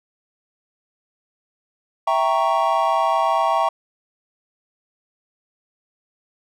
triangle chord, E diminished seventh, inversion none, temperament equal, 659.3 / 784 / 932.3 / 1108.7 Hz, E5 / G5 / Bb5 / Db6, 0 / 0 / 0 / 0 cents, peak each -20 dBFS, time 2.07-3.69 s, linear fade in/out 5 ms, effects none

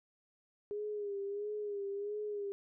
sine tone with vibrato, 409.1 Hz, G#4, 26 cents flat, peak -36 dBFS, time 0.71-2.52 s, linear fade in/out 0 ms, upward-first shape sine, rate 1.5 Hz, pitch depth 53 cents each way, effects none

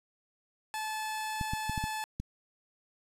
sawtooth tone, 867 Hz, A5, 26 cents flat, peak -30 dBFS, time 0.74-2.04 s, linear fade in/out 0 ms
clicks, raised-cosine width 5 ms, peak -22 dBFS, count 6, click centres 1.412 / 1.535 / 1.696 / 1.778 / 1.84 / 2.2 s
effects resampled to 32000 Hz + 8-bit

